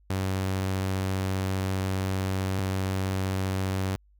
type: tone pair in turn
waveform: sawtooth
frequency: 95.1 / 95.1 Hz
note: F#2 / F#2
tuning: +48 / +48 cents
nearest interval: unison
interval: 0 cents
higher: neither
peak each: -22 dBFS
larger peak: neither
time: 0.1-2.59 / 2.59-3.96 s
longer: first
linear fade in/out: 0 ms
effects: added 50 Hz sine -57 dBFS peak until 4.19 s